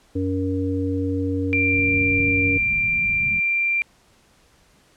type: harmonic tone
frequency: 94 Hz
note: F#2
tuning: 28 cents sharp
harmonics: 1 / 3 / 5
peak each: -25 / -23 / -28 dBFS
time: 0.15-2.58 s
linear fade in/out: 10 ms
type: tone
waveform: sine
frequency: 2369 Hz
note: D7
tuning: 14 cents sharp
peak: -18 dBFS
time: 1.53-3.82 s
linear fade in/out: 0 ms
type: low-pass noise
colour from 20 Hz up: white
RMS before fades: -34 dBFS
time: 1.73-3.4 s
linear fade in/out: 10 ms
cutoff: 210 Hz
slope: 48 dB/octave
effects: pink hiss -57 dBFS RMS until 4.96 s + low-pass 10000 Hz 12 dB/octave